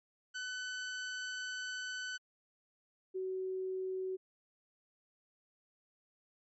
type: tone pair in turn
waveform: sawtooth / sine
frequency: 1505 / 375.5 Hz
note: F#6 / F#4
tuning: +29 / +26 cents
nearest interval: 2 octaves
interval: 2403 cents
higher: first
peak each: -35 / -35 dBFS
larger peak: neither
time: 0.34-2.18 / 3.14-4.17 s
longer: first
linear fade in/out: 20 ms
effects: MP3 32 kbps